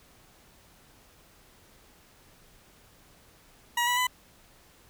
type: tone with pitch steps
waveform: 20% pulse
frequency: 957 / 978.8 / 1001.1 Hz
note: A#5 / B5 / B5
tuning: +45 / -16 / +23 cents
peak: -19 dBFS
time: 3.77-4.07 s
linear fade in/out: 5 ms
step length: 100 ms
effects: pink hiss -58 dBFS RMS until 4.89 s